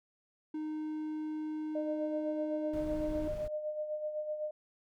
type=tone; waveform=triangle; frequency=308.6 Hz; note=D#4; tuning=14 cents flat; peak=-33 dBFS; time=0.54-3.28 s; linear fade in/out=5 ms
type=tone with tremolo; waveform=sine; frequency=608 Hz; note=D#5; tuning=40 cents flat; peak=-32 dBFS; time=1.75-4.51 s; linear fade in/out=5 ms; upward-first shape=sine; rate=7.9 Hz; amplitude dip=55%
type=noise; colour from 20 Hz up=brown; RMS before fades=-42 dBFS; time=2.73-3.48 s; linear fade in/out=5 ms
effects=none